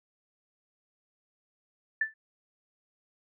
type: tone with exponential decay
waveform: sine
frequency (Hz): 1761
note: A6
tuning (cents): +1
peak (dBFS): -21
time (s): 2.01-2.14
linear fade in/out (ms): 5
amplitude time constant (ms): 27
effects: none